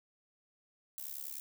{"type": "noise with amplitude modulation", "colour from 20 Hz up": "violet", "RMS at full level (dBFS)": -39, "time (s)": [0.98, 1.4], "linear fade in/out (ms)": 0, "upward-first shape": "sine", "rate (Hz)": 70, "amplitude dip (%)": 100, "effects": []}